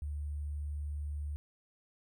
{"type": "tone with sample-and-hold", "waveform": "sine", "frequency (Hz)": 73.4, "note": "D2", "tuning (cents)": 0, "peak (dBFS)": -35, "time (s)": [0.02, 1.36], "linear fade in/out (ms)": 0, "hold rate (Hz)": 8820, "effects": []}